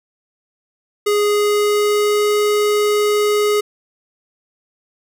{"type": "tone with pitch glide", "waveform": "square", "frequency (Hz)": [414.3, 417.4], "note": ["G#4", "G#4"], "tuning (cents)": [-4, 9], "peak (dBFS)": -14, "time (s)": [1.06, 3.61], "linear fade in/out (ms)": 10, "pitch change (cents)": 13, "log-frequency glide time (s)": [1.26, 2.35], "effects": []}